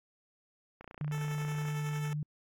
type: click train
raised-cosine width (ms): 0.5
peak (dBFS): -32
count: 27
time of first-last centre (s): 0.81-1.685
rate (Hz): 29.7
type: tone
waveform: sine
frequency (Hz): 149.8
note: D3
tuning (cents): +35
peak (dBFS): -32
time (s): 1.01-2.23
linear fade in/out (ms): 2
type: tone with tremolo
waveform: 10% pulse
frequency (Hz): 440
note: A4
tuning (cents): 0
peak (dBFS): -32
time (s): 1.12-2.13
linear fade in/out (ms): 0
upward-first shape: sine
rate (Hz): 11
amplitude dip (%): 40
effects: AAC 64 kbps